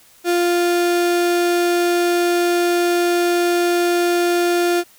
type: tone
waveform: 35% pulse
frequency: 349.2 Hz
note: F4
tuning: in tune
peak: -13 dBFS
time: 0.24-4.84 s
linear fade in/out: 50 ms
effects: white hiss -50 dBFS RMS until 4.98 s